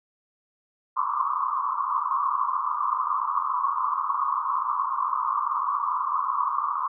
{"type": "band-pass noise", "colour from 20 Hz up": "pink", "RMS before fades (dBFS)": -26, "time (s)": [0.96, 6.88], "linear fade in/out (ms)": 10, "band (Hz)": [1000, 1200], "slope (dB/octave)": 96, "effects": []}